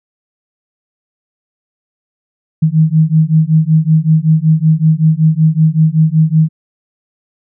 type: beating tone pair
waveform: sine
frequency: 155.56 / 160.86 Hz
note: D#3 / E3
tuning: 0 / -42 cents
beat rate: 5.3 Hz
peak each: -10 dBFS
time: 2.62-6.49 s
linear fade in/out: 10 ms
effects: none